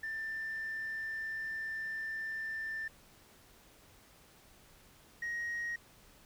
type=tone pair in turn; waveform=sine; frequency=1781 / 1881.7 Hz; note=A6 / A#6; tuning=+21 / +16 cents; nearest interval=minor second; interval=95 cents; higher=second; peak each=-35 / -33 dBFS; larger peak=second; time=0.03-2.88 / 5.22-5.76 s; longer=first; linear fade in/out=5 ms; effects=tanh soft clip ceiling -33 dBFS + pink hiss -61 dBFS RMS until 6.25 s